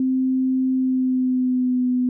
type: tone with pitch glide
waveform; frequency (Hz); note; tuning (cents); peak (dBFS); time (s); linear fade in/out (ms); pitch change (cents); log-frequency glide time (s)
sine; 260 to 250.4; C4 to B3; -11 to +24; -17; 0-2.09; 2; -65; 0.73-1.87
effects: none